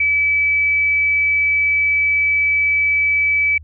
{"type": "tone", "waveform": "sine", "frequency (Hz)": 2298, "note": "D7", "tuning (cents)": -38, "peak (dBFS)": -13, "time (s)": [0, 3.58], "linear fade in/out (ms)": 5, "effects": ["added 77 Hz sine -36 dBFS peak until 3.63 s"]}